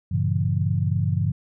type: chord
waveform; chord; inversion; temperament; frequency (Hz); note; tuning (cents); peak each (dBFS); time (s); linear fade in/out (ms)
sine; G diminished seventh; none; just; 98 / 117.6 / 141.12 / 169.34; G2 / Bb2 / Db3 / Fb3; 0 / +16 / +31 / +47; -23 / -27 / -25 / -27; 0.11-1.32; 10
effects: none